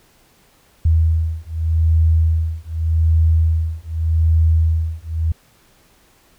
sine beating tone pair, 80.4 / 81.24 Hz, E2 / E2, -43 / -25 cents, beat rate 0.84 Hz, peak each -16 dBFS, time 0.85-5.32 s, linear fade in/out 5 ms, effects pink hiss -54 dBFS RMS until 6.38 s

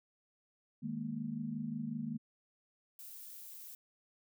sine chord, D# suspended fourth, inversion none, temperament equal, 155.56 / 207.7 / 233.1 Hz, D#3 / G#3 / A#3, 0 / 0 / 0 cents, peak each -43 / -42 / -39 dBFS, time 0.82-2.18 s, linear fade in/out 20 ms
violet noise, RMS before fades -50 dBFS, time 2.99-3.75 s, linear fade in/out 2 ms
effects none

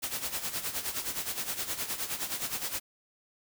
white noise with tremolo, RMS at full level -32 dBFS, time 0.02-2.8 s, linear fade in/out 20 ms, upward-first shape sine, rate 9.6 Hz, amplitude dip 70%, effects none

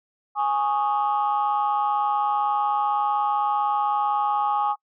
sine chord, Ab suspended fourth, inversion none, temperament equal, 830.6 / 1108.7 / 1244.5 Hz, Ab5 / Db6 / Eb6, 0 / 0 / 0 cents, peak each -21 / -26 / -27 dBFS, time 0.35-4.76 s, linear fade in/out 50 ms, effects noise-tail reverb RT60 0.1 s tail -26 dB re dry + tanh soft clip ceiling -13 dBFS

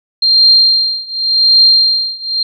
sine tone with tremolo, 4186 Hz, C8, in tune, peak -3 dBFS, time 0.22-2.43 s, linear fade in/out 5 ms, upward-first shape triangle, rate 0.89 Hz, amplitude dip 95%, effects none

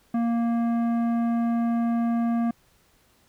sine tone with tanh clipping, 233.2 Hz, A#3, 1 cent sharp, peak -23 dBFS, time 0.14-2.51 s, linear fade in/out 5 ms, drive 12 dB, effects pink hiss -62 dBFS RMS until 3.28 s

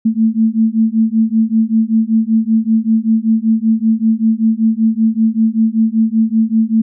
sine beating tone pair, 220 / 225.2 Hz, A3 / A3, 0 / +40 cents, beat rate 5.2 Hz, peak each -13 dBFS, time 0.05-6.82 s, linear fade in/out 10 ms, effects none

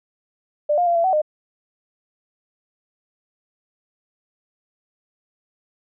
sine tone with pitch steps, 594 / 707 / 688 / 675 / 753 / 610 Hz, D5 / F5 / F5 / E5 / F#5 / D#5, +20 / +21 / -26 / +41 / +30 / -34 cents, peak -15 dBFS, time 0.69-1.218 s, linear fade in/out 10 ms, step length 88 ms, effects none

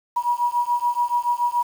sine beating tone pair, 960 / 967 Hz, B5 / B5, -49 / -37 cents, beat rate 7 Hz, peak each -22 dBFS, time 0.16-1.63 s, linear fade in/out 10 ms, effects 7-bit

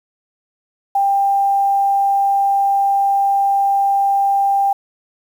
sine tone with quantisation, 793 Hz, G5, 20 cents sharp, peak -12 dBFS, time 0.95-4.73 s, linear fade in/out 5 ms, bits 7, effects none

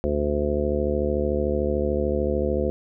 harmonic tone, 73.5 Hz, D2, 2 cents sharp, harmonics 1 / 2 / 3 / 4 / 5 / 6 / 7 / 9, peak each -27 / -36 / -29 / -34 / -27 / -31 / -26 / -35 dBFS, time 0.04-2.7 s, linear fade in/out 0 ms, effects none

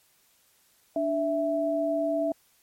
sine tone pair together, 293.7 / 659.3 Hz, D4 / E5, 0 / 0 cents, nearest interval octave + major second, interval 1400 cents, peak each -29 / -25 dBFS, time 0.96-2.32 s, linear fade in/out 2 ms, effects white hiss -64 dBFS RMS until 2.62 s + MP3 64 kbps

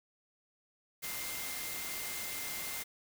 sine tone in noise, 2096 Hz, C7, 2 cents sharp, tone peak -46 dBFS, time 1.02-2.84 s, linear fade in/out 20 ms, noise white, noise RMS -40 dBFS, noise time 1.02-2.84 s, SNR -9 dB, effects none

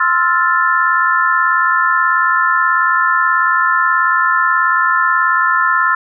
sine chord, F major seventh, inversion second, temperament equal, 1046.5 / 1318.5 / 1396.9 / 1760 Hz, C6 / E6 / F6 / A6, 0 / 0 / 0 / 0 cents, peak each -16 dBFS, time 0-5.95 s, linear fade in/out 5 ms, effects none

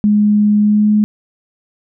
sine tone with pitch glide, 208.7 to 211 Hz, G#3 to G#3, +9 to +28 cents, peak -8 dBFS, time 0.04-1.04 s, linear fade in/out 0 ms, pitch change +19 cents, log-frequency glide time 0.6-0.89 s, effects none

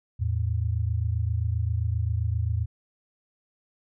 sine tone pair together, 82.41 / 110 Hz, E2 / A2, 0 / 0 cents, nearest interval perfect fourth, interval 500 cents, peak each -26 dBFS, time 0.19-2.66 s, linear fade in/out 20 ms, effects none

